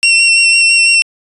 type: tone with vibrato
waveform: sawtooth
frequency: 2721 Hz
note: F7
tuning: 46 cents flat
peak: -3 dBFS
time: 0.03-1.02 s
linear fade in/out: 0 ms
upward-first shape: sine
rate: 6 Hz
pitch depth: 16 cents each way
effects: resampled to 22050 Hz